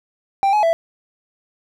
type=tone with pitch steps; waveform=triangle; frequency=787 / 844 / 663 Hz; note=G5 / G#5 / E5; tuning=+7 / +28 / +10 cents; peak=-11 dBFS; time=0.43-0.73 s; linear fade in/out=0 ms; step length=100 ms; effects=none